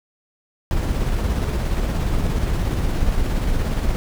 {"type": "noise with tremolo", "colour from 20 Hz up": "brown", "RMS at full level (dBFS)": -19, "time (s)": [0.71, 3.96], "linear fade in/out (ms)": 0, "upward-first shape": "square", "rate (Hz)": 17, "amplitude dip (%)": 25, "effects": []}